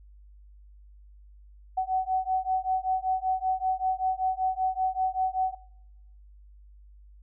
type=beating tone pair; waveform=sine; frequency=749 / 754.2 Hz; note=F#5 / F#5; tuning=+21 / +33 cents; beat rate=5.2 Hz; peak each=-28 dBFS; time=1.77-5.55 s; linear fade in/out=10 ms; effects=noise-tail reverb RT60 1.0 s tail -26 dB re dry + added 50 Hz sine -49 dBFS peak until 7.22 s